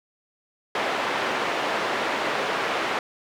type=band-pass noise; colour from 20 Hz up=pink; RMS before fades=-26 dBFS; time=0.75-2.99 s; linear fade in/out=2 ms; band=450 to 2500 Hz; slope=12 dB/octave; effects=none